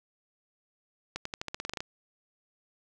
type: accelerating click train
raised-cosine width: 0.2 ms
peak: -17 dBFS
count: 12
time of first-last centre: 1.16-1.805 s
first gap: 94 ms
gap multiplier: 0.9
effects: none